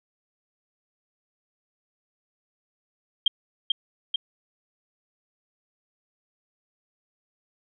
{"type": "tone with echo", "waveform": "sine", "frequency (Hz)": 3197, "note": "G7", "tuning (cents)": 33, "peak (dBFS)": -15, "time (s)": [3.26, 3.28], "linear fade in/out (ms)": 5, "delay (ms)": 440, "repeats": 2, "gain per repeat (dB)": -3, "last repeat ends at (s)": 4.16, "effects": []}